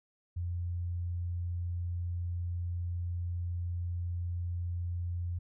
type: tone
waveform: sine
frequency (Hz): 87.3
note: F2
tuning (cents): 0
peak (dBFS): -32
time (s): 0.36-5.39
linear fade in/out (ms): 10
effects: none